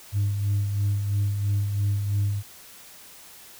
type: tone with tremolo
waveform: sine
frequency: 101.3 Hz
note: G#2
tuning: 43 cents flat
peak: -18 dBFS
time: 0.12-2.43 s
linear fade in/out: 50 ms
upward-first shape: sine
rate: 3 Hz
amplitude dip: 50%
effects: tanh soft clip ceiling -18 dBFS + white hiss -47 dBFS RMS until 3.59 s